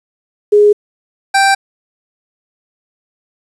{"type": "tone pair in turn", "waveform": ["sine", "25% pulse"], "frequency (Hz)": [415.3, 784], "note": ["G#4", "G5"], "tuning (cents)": [0, 0], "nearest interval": "major seventh", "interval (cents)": 1100, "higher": "second", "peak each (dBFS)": -4, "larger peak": "neither", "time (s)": [[0.52, 0.73], [1.34, 1.55]], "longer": "neither", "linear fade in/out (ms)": 10, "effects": ["resampled to 24000 Hz", "7-bit"]}